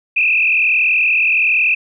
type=tone with frequency modulation; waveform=sine; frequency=2540 Hz; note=D#7; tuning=35 cents sharp; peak=-11 dBFS; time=0.16-1.75 s; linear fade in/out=10 ms; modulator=41.2 Hz; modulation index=3.1; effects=none